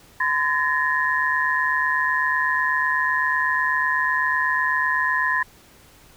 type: tone cluster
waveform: sine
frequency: 1021 / 1701 / 1849 Hz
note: C6 / G#6 / A#6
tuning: -43 / +41 / -15 cents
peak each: -23 dBFS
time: 0.2-5.43 s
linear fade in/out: 5 ms
effects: pink hiss -51 dBFS RMS until 6.16 s